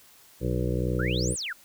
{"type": "harmonic tone", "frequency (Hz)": 61.74, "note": "B1", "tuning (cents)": 0, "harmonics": [1, 2, 3, 5, 6, 7, 8, 9], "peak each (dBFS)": [-30, -29, -32, -34, -35, -37, -34, -40], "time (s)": [0.4, 1.36], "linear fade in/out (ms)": 50}
{"type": "exponential two-way sweep", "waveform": "sine", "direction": "up then down", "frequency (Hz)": [1307, 9956, 1307], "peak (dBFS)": -30, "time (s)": [0.99, 1.53], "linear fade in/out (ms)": 5, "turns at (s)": 1.34}
{"effects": ["white hiss -55 dBFS RMS until 1.64 s"]}